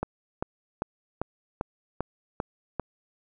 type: click train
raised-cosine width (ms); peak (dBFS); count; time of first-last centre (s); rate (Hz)
1; -14; 8; 0.03-2.797; 2.53
effects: none